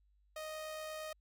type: tone with amplitude modulation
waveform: sawtooth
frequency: 622.3 Hz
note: D#5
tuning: in tune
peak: -37 dBFS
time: 0.36-1.13 s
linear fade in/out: 5 ms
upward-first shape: sine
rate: 68.7 Hz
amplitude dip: 25%
effects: added 50 Hz sine -68 dBFS peak until 1.2 s